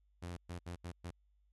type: tone bursts at uneven times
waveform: sawtooth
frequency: 87.31 Hz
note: F2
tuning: in tune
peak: -38 dBFS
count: 5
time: 0.22-0.37 / 0.49-0.59 / 0.66-0.76 / 0.84-0.92 / 1.04-1.11 s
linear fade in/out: 10 ms
effects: added 50 Hz sine -69 dBFS peak until 1.52 s + AAC 32 kbps